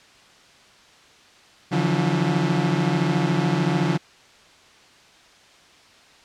30% pulse tone cluster, 143.9 / 165.3 / 179 Hz, D3 / E3 / F3, -35 / +5 / +43 cents, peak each -21 dBFS, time 1.71-3.98 s, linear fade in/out 20 ms, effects white hiss -51 dBFS RMS until 6.24 s + low-pass 5000 Hz 12 dB/octave

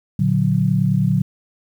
sine chord, Bb augmented, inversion none, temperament equal, 116.54 / 146.83 / 185 Hz, Bb2 / D3 / F#3, 0 / 0 / 0 cents, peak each -20 / -18 / -18 dBFS, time 0.19-1.22 s, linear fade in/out 5 ms, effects 8-bit

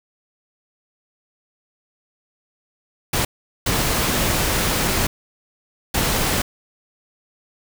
pink noise bursts at uneven times, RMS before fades -20 dBFS, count 3, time 3.13-3.25 / 3.66-5.07 / 5.94-6.42 s, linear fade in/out 5 ms, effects none

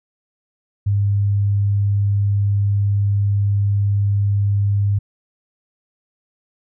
sine tone, 101 Hz, G#2, 48 cents flat, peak -14 dBFS, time 0.86-4.99 s, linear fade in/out 10 ms, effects none

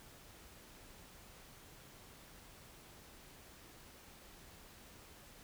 silence, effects pink hiss -58 dBFS RMS until 5.43 s

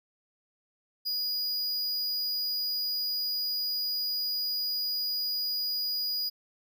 square tone, 4904 Hz, D#8, 26 cents flat, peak -29 dBFS, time 1.05-6.3 s, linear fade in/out 20 ms, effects none

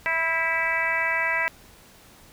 harmonic tone with a mistuned harmonic, 328.2 Hz, E4, 8 cents flat, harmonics 2 / 3 / 4 / 5 / 6 / 7 / 8, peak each -33 / -30 / -36 / -29 / -25 / -29 / -34 dBFS, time 0.06-1.48 s, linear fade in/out 0 ms, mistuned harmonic 5, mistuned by -27 cents, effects pink hiss -51 dBFS RMS until 2.32 s

